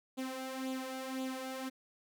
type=tone with flanger; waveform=sawtooth; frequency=261.6 Hz; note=C4; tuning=in tune; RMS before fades=-40 dBFS; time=0.17-1.7 s; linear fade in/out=20 ms; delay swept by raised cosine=0.27 to 2.47 ms; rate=1.9 Hz; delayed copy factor=+0.65; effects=none